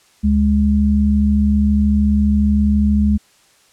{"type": "tone pair together", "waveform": "sine", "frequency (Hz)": [73.39, 207.7], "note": ["D2", "G#3"], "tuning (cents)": [-1, 0], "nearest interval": "octave + tritone", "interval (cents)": 1801, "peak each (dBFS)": [-15, -13], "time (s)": [0.23, 3.18], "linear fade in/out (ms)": 20, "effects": ["white hiss -53 dBFS RMS until 3.72 s", "low-pass 9000 Hz 12 dB/octave"]}